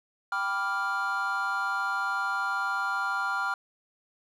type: chord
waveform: triangle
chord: G dominant seventh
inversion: none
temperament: equal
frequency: 784 / 987.8 / 1174.7 / 1396.9 Hz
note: G5 / B5 / D6 / F6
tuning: 0 / 0 / 0 / 0 cents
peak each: -33 / -33 / -33 / -27 dBFS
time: 0.32-3.54 s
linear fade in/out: 2 ms
effects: none